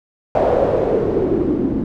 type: noise with low-pass filter sweep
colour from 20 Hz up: white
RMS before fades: -17 dBFS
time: 0.35-1.84 s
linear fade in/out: 2 ms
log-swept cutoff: 650 to 270 Hz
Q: 4.4
effects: none